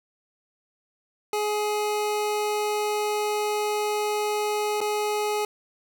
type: tone with dropouts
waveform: 25% pulse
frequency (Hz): 420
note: G#4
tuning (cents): +19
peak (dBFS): -20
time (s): 1.33-5.45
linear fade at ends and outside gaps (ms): 2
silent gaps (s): 4.806-4.813
effects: none